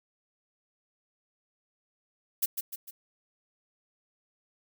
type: noise with echo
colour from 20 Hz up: violet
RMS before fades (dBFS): -26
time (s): 2.42-2.46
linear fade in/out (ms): 10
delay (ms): 150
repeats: 3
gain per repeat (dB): -6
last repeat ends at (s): 2.91
effects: none

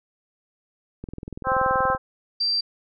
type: click train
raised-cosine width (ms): 3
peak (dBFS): -21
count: 20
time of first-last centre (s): 1.04-1.949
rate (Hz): 20.9
type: harmonic tone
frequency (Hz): 261.6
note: C4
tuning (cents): 0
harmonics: 2 / 3 / 4 / 5 / 6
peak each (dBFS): -25 / -25 / -24 / -25 / -29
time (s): 1.44-1.98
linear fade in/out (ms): 50
type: tone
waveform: sine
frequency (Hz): 4699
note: D8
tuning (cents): 0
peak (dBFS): -20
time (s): 2.4-2.61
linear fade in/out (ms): 10
effects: none

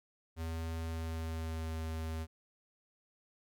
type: tone with pitch glide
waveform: square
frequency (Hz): 81.8 to 80.35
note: E2 to E2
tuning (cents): -13 to -44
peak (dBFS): -37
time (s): 0.36-2.27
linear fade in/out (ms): 50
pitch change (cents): -31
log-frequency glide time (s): 0.78-1.78
effects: none

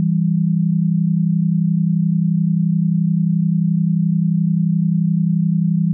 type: tone pair together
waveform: sine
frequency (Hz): 164.52 / 196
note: E3 / G3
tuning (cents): -3 / 0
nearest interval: minor third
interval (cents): 303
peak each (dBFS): -15 / -18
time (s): 0-5.93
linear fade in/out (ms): 0
effects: none

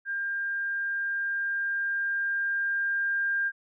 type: tone with level ramp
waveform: sine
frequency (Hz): 1600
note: G6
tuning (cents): +35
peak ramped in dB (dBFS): -28 to -24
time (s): 0.05-3.52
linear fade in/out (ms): 50
effects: none

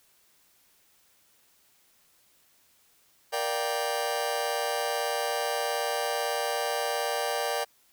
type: chord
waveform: sawtooth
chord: G minor seventh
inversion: first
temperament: just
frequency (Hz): 470.4 / 588 / 705.6 / 784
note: Bb4 / D5 / F5 / G5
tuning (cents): +16 / +2 / +18 / 0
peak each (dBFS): -29 / -28 / -32 / -28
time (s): 3.32-7.65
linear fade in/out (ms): 20
effects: white hiss -64 dBFS RMS until 7.92 s

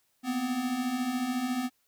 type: beating tone pair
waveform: square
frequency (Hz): 240 / 254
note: B3 / B3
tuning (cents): -49 / +49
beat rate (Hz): 14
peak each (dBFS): -36 / -30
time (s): 0.23-1.7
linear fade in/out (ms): 50
effects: white hiss -72 dBFS RMS until 1.87 s

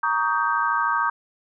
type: chord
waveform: sine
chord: Eb dominant seventh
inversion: second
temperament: equal with one note detuned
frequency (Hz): 932.3 / 1131.4 / 1244.5 / 1568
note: Bb5 / Db6 / Eb6 / G6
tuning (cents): 0 / +35 / 0 / 0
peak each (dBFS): -25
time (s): 0.03-1.1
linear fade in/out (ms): 5
effects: none

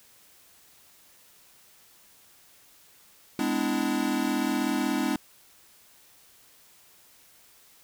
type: chord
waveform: square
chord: E dominant seventh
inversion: first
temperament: equal with one note detuned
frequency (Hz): 207.7 / 253 / 293.7 / 329.6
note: G#3 / B3 / D4 / E4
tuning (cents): 0 / +42 / 0 / 0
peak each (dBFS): -33 / -30 / -30 / -33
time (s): 3.39-5.16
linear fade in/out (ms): 2
effects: white hiss -57 dBFS RMS until 7.83 s

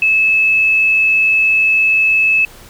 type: tone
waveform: sine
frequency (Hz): 2603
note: E7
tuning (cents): -22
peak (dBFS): -9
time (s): 0.02-2.45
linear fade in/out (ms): 2
effects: pink hiss -40 dBFS RMS until 2.69 s

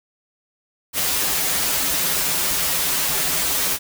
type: noise with comb filter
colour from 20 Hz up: white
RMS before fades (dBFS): -21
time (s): 0.93-3.79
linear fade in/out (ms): 50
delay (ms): 8.8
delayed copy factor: -0.85
effects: none

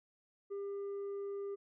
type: tone with tanh clipping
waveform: sine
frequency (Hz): 399.8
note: G4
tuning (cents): +34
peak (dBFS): -39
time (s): 0.5-1.56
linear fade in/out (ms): 20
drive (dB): 3
effects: none

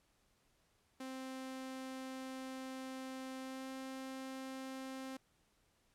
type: tone with pitch glide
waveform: sawtooth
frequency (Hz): 262 to 264.1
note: C4 to C4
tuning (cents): +2 to +16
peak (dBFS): -40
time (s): 1-5.17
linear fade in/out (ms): 5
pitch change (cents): +14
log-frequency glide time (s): 3.4-3.69
effects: pink hiss -75 dBFS RMS until 5.94 s + low-pass 12000 Hz 12 dB/octave

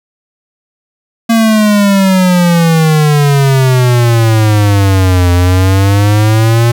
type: exponential two-way sweep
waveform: square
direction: down then up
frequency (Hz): 230.5 to 87.6 to 119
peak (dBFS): -6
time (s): 1.29-6.72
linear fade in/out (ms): 10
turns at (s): 5.32
effects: none

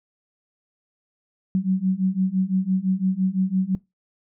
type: beating tone pair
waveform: sine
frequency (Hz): 185 / 190.9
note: F#3 / G3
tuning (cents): 0 / -46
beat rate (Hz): 5.9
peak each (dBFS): -22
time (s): 1.55-3.75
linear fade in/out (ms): 0
effects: noise-tail reverb RT60 0.2 s tail -21 dB re dry

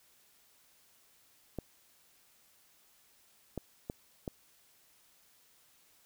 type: clicks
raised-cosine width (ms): 2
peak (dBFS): -23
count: 4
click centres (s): 1.587 / 3.577 / 3.899 / 4.278
effects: white hiss -66 dBFS RMS until 6.05 s

